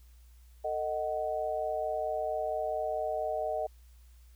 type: chord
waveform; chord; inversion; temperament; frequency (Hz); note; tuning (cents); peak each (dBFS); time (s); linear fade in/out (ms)
sine; D# diminished; second; just; 448 / 622.3 / 746.7; A4 / D#5 / F#5; +31 / 0 / +16; -38 / -32 / -35; 0.64-3.67; 10
effects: added 60 Hz sine -53 dBFS peak until 4.35 s + white hiss -68 dBFS RMS until 4.35 s